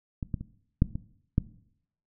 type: clicks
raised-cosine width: 5 ms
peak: -19 / -17 / -25 / -7 / -20 / -10 dBFS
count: 6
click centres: 0.228 / 0.342 / 0.41 / 0.821 / 0.955 / 1.381 s
effects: noise-tail reverb RT60 0.7 s tail -18 dB re dry